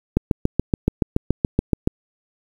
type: click train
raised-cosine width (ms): 3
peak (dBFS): -3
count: 13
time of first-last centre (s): 0.17-1.875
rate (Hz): 7.04
effects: 7-bit